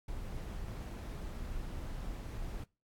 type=noise; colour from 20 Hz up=brown; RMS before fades=-41 dBFS; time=0.08-2.64 s; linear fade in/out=5 ms; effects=noise-tail reverb RT60 0.3 s tail -23 dB re dry + AAC 64 kbps